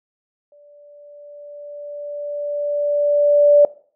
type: tone with exponential growth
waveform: sine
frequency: 583 Hz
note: D5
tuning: 13 cents flat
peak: -6 dBFS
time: 0.52-3.65 s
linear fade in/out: 2 ms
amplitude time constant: 680 ms
effects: noise-tail reverb RT60 0.5 s tail -20 dB re dry